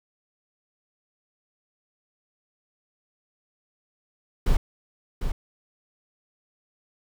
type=noise with echo; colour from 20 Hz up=brown; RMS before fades=-18 dBFS; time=4.46-4.57 s; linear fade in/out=5 ms; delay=750 ms; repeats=1; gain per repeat=-7 dB; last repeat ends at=5.32 s; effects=none